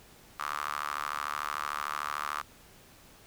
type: tone with high-pass filter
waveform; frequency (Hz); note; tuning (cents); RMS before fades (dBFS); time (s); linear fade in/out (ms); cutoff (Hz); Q
sawtooth; 73.42; D2; 0; -35; 0.39-2.42; 10; 1200; 6
effects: pink hiss -56 dBFS RMS until 3.26 s